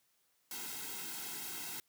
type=noise with comb filter; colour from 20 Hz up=white; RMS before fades=-43 dBFS; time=0.51-1.8 s; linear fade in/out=2 ms; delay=1.7 ms; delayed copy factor=-0.9; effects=white hiss -75 dBFS RMS until 1.88 s + high-pass 80 Hz 12 dB/octave